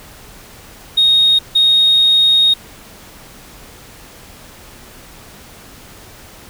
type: tone bursts at uneven times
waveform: triangle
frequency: 3729 Hz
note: A#7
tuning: in tune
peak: -5 dBFS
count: 2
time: 0.97-1.39 / 1.55-2.54 s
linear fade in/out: 10 ms
effects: tanh soft clip ceiling -5 dBFS + pink hiss -39 dBFS RMS until 6.49 s